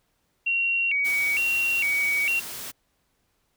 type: tone with vibrato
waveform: sine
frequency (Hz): 2489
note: D#7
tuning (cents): 0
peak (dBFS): -21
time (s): 0.46-2.4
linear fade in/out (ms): 10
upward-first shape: square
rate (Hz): 1.1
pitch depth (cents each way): 170
type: noise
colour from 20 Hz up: white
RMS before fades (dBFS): -36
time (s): 1.04-2.72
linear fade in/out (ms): 20
effects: pink hiss -71 dBFS RMS until 3.56 s